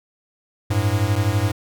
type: beating tone pair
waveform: square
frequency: 97.1 / 109.1 Hz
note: G2 / A2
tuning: -16 / -14 cents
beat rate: 12 Hz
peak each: -21 dBFS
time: 0.7-1.52 s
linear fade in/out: 10 ms
effects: none